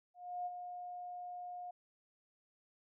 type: tone with ADSR envelope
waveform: sine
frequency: 715 Hz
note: F5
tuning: 41 cents sharp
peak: -36 dBFS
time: 0.14-1.71 s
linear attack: 320 ms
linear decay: 32 ms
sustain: -7 dB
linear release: 7 ms
effects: none